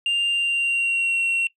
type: tone with pitch glide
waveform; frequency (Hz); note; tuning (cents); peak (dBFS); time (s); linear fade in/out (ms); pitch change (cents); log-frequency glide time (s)
sine; 2794 to 2732; F7 to F7; 0 to -39; -16; 0.06-1.47; 2; -39; 0.28-1.2
effects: noise-tail reverb RT60 0.1 s tail -21 dB re dry + tanh soft clip ceiling -18 dBFS